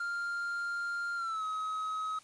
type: tone with pitch glide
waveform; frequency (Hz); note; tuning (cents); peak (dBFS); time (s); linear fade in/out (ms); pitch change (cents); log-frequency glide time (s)
triangle; 1396.9 to 1273.6; F6 to D#6; 0 to +40; -31; 0-2.19; 5; -160; 1.16-1.44
effects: white hiss -59 dBFS RMS until 2.23 s + resampled to 22050 Hz